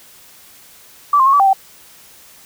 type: tone with pitch steps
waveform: sine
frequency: 1158 / 1055 / 1090 / 1149 / 784 / 773 Hz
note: D6 / C6 / C#6 / D6 / G5 / G5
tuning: -25 / +14 / -29 / -38 / 0 / -24 cents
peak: -8 dBFS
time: 1.13-1.532 s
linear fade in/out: 5 ms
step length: 67 ms
effects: white hiss -44 dBFS RMS until 2.45 s